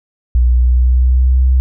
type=tone with pitch glide; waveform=sine; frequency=60.8 to 64.3 Hz; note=B1 to C2; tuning=-26 to -30 cents; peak=-7 dBFS; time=0.35-1.6 s; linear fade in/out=0 ms; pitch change=+96 cents; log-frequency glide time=0.46-1.42 s; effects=none